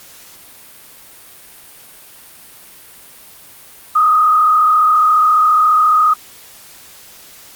sine tone with frequency modulation, 1244.5 Hz, D#6, in tune, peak -8 dBFS, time 3.95-6.14 s, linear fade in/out 10 ms, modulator 34.5 Hz, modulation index 0.94, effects white hiss -40 dBFS RMS until 7.55 s + Opus 48 kbps

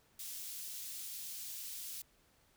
white high-pass noise, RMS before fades -45 dBFS, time 0.19-2.02 s, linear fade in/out 5 ms, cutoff 3700 Hz, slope 12 dB/octave, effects pink hiss -70 dBFS RMS until 2.56 s

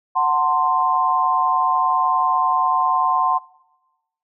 sine chord, F# diminished, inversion none, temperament equal with one note detuned, 740 / 896.4 / 1046.5 Hz, F#5 / A5 / C6, 0 / +32 / 0 cents, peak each -21 / -22 / -17 dBFS, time 0.15-3.39 s, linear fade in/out 20 ms, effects noise-tail reverb RT60 1.0 s tail -21 dB re dry

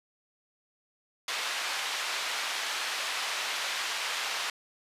white band-pass noise, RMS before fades -33 dBFS, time 1.28-4.5 s, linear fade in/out 2 ms, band 790 to 3900 Hz, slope 12 dB/octave, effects resampled to 32000 Hz

